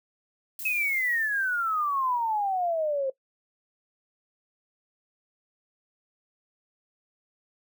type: noise with exponential decay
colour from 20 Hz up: violet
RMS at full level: -36 dBFS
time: 0.59-2.99 s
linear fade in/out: 2 ms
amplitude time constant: 520 ms
type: exponential sweep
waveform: sine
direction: down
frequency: 2591 to 524 Hz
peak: -24 dBFS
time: 0.65-3.1 s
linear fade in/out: 5 ms
effects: noise-tail reverb RT60 0.1 s tail -19 dB re dry